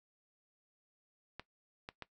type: clicks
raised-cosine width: 0.3 ms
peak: -27 dBFS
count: 3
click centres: 1.396 / 1.889 / 2.023 s
effects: noise-tail reverb RT60 0.1 s tail -17 dB re dry